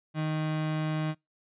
35% pulse tone, 155.56 Hz, D#3, in tune, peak -26 dBFS, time 0.14-1.15 s, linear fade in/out 50 ms, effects noise-tail reverb RT60 0.2 s tail -26 dB re dry + resampled to 8000 Hz

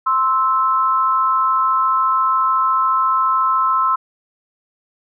sine tone pair together, 1046.5 / 1312.4 Hz, C6 / E6, 0 / -8 cents, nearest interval major third, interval 392 cents, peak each -16 / -16 dBFS, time 0.06-3.96 s, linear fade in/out 10 ms, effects none

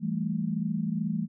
sine tone cluster, 166 / 199.5 / 222.1 Hz, E3 / G3 / A3, +12 / +31 / +16 cents, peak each -31 dBFS, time 0-1.28 s, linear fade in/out 50 ms, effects none

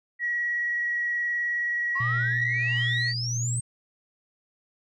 sine tone with vibrato, 1915 Hz, A#6, 46 cents sharp, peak -24 dBFS, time 0.19-3.14 s, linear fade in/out 50 ms, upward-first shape triangle, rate 19 Hz, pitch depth 16 cents each way
sine exponential sweep, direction up, 1046.5 to 8530 Hz, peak -29 dBFS, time 1.95-3.61 s, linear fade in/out 10 ms
sine tone with tremolo, 120 Hz, B2, 49 cents flat, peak -25 dBFS, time 2-3.6 s, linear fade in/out 5 ms, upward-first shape sine, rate 1.5 Hz, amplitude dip 35%
effects tanh soft clip ceiling -16 dBFS

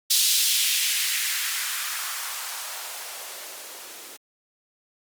violet noise with band-pass filter sweep, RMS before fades -27 dBFS, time 0.1-4.17 s, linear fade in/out 10 ms, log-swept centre 4100 to 320 Hz, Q 1.6, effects Opus 48 kbps

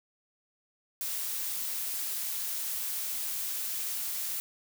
blue noise, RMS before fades -34 dBFS, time 1.01-4.4 s, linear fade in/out 0 ms, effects none

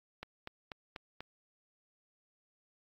click train, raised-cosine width 0.3 ms, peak -26 dBFS, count 5, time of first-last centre 0.23-1.206 s, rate 4.1 Hz, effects AAC 48 kbps

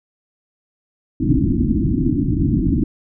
white low-pass noise, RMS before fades -17 dBFS, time 1.2-2.84 s, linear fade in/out 5 ms, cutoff 330 Hz, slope 96 dB/octave, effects none

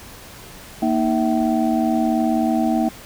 sine tone cluster, 233.8 / 312.5 / 659 / 762 Hz, A#3 / D#4 / E5 / G5, +5 / +8 / -1 / -49 cents, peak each -19 / -21 / -25 / -24 dBFS, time 0.82-2.89 s, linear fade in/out 5 ms, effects pink hiss -40 dBFS RMS until 3.05 s

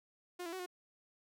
sawtooth tone with pitch steps, 356.6 / 335.2 / 374.2 / 360.3 Hz, F4 / E4 / F#4 / F#4, +36 / +29 / +20 / -46 cents, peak -37 dBFS, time 0.39-0.662 s, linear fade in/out 10 ms, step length 68 ms, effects none

